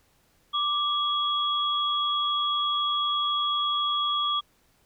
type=tone pair together; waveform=sine; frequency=1176 / 3330 Hz; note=D6 / G#7; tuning=+2 / +4 cents; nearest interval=octave + tritone; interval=1802 cents; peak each=-26 dBFS; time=0.53-4.41 s; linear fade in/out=20 ms; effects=pink hiss -65 dBFS RMS until 4.85 s